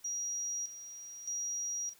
sine tone with tremolo, 5740 Hz, F8, 47 cents sharp, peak -34 dBFS, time 0.04-1.94 s, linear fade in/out 10 ms, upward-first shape square, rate 0.81 Hz, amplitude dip 70%, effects white hiss -63 dBFS RMS until 1.99 s

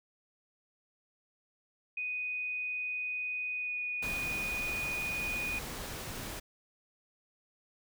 sine tone with pitch glide, 2489 to 2468 Hz, D#7 to D#7, 0 to -15 cents, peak -33 dBFS, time 1.97-5.59 s, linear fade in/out 5 ms, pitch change -15 cents, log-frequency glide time 3.55-3.8 s
pink noise, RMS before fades -41 dBFS, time 4.02-6.4 s, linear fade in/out 10 ms
effects none

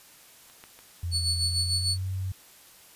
clicks, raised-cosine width 0.3 ms, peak -37 / -29 / -33 dBFS, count 3, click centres 0.499 / 0.639 / 0.79 s
sine tone with pitch glide, 85.7 to 94 Hz, F2 to F#2, -32 to +28 cents, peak -28 dBFS, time 1.03-2.32 s, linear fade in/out 5 ms, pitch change +160 cents, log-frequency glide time 1.36-2.06 s
35% pulse tone with tremolo, 4435 Hz, C#8, in tune, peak -22 dBFS, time 1.11-1.98 s, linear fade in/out 50 ms, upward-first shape sine, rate 6.7 Hz, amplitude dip 60%
effects white hiss -53 dBFS RMS until 2.95 s + resampled to 32000 Hz

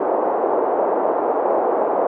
pink band-pass noise, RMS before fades -19 dBFS, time 0-2.07 s, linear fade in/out 5 ms, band 400 to 860 Hz, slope 24 dB/octave, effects none

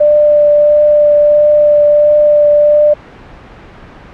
sine tone with vibrato, 593 Hz, D5, 17 cents sharp, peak -4 dBFS, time 0-2.94 s, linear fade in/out 10 ms, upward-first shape triangle, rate 1.5 Hz, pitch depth 11 cents each way, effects pink hiss -34 dBFS RMS until 4.13 s + low-pass 2000 Hz 12 dB/octave

